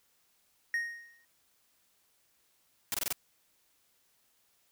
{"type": "tone with exponential decay", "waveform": "triangle", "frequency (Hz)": 1864.7, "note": "A#6", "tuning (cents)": 0, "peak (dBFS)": -25, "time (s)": [0.74, 1.25], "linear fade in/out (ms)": 1, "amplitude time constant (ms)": 110}
{"type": "noise bursts", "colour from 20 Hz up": "white", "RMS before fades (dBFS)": -32, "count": 5, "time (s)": [2.92, 3.126], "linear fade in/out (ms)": 0, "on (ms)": 22, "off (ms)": 24}
{"effects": ["white hiss -71 dBFS RMS until 4.71 s"]}